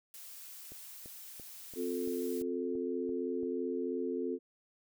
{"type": "noise", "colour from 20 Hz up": "blue", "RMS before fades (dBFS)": -49, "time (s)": [0.14, 2.42], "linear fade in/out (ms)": 0}
{"type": "click train", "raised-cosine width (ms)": 2, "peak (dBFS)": -38, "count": 9, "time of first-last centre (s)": [0.72, 3.432], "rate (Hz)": 2.95}
{"type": "chord", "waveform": "sine", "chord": "F major", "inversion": "second", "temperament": "equal with one note detuned", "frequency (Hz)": [261.6, 357, 440], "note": ["C4", "F4", "A4"], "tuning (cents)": [0, 38, 0], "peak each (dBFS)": -37, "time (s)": [1.75, 4.39], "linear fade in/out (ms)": 50}
{"effects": []}